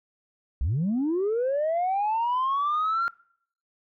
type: linear sweep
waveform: sine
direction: up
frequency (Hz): 54.5 to 1396.9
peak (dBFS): -21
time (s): 0.61-3.08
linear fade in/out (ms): 0
effects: noise-tail reverb RT60 0.6 s tail -24 dB re dry + tanh soft clip ceiling -20 dBFS